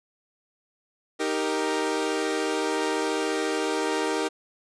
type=chord; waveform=sawtooth; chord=Eb major; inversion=none; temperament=equal; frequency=311.1 / 392 / 466.2 Hz; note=Eb4 / G4 / Bb4; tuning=0 / 0 / 0 cents; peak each=-25 dBFS; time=1.19-4.29 s; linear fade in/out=20 ms; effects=resampled to 22050 Hz